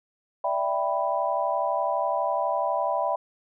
sine chord, E minor seventh, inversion third, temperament equal, 587.3 / 659.3 / 784 / 987.8 Hz, D5 / E5 / G5 / B5, 0 / 0 / 0 / 0 cents, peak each -29 / -28 / -29 / -28 dBFS, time 0.44-3.16 s, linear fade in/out 5 ms, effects none

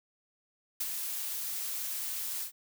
blue noise with ADSR envelope, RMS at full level -31 dBFS, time 0.8-2.52 s, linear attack 9 ms, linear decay 34 ms, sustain -5 dB, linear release 94 ms, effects none

